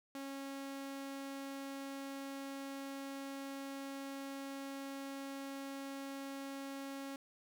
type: tone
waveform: sawtooth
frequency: 274.3 Hz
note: C#4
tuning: 18 cents flat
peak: -39 dBFS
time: 0.15-7.16 s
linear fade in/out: 2 ms
effects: none